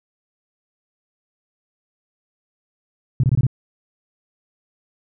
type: tone bursts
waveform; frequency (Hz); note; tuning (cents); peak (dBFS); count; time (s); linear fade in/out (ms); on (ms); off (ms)
sine; 127.5; C3; -44; -12; 5; 3.2-3.467; 2; 35; 23
effects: none